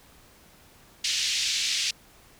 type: band-pass noise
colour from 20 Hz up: white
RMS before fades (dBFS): -27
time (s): 1.04-1.91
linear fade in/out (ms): 5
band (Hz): 2400 to 5900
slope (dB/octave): 24
effects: pink hiss -55 dBFS RMS until 2.39 s